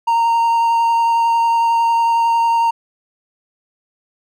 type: tone with vibrato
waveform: triangle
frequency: 925 Hz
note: A#5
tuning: 14 cents flat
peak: -10 dBFS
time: 0.07-2.71 s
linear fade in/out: 10 ms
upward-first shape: sine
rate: 11 Hz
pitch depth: 9 cents each way
effects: none